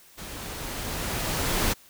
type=noise with level ramp; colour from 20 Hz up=pink; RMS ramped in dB=-39 to -24 dBFS; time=0.17-1.74 s; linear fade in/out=20 ms; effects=white hiss -54 dBFS RMS until 1.89 s